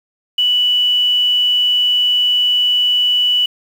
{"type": "tone with quantisation", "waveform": "sine", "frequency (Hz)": 2960, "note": "F#7", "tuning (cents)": 0, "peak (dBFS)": -11, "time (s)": [0.38, 3.46], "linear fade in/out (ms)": 5, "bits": 6, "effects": []}